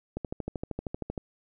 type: click train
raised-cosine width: 2 ms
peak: -19 dBFS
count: 14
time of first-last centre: 0.17-1.178 s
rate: 12.9 Hz
effects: none